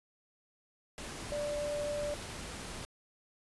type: tone in noise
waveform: sine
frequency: 587.3 Hz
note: D5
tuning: in tune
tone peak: -33 dBFS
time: 1.32-2.14 s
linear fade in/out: 0 ms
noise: pink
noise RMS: -43 dBFS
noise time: 0.98-2.85 s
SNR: +7 dB
effects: resampled to 24000 Hz